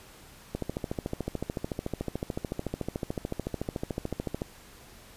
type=click train; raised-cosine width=2 ms; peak=-17 dBFS; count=54; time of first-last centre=0.55-4.419 s; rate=13.7 Hz; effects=pink hiss -52 dBFS RMS until 5.16 s + resampled to 32000 Hz